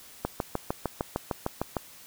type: click train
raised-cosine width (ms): 1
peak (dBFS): -13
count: 11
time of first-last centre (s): 0.25-1.767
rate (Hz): 6.59
effects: white hiss -50 dBFS RMS until 2.06 s